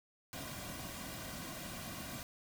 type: noise with comb filter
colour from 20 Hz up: pink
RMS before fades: -45 dBFS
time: 0.33-2.23 s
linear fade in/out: 0 ms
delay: 2.3 ms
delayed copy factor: -0.65
effects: none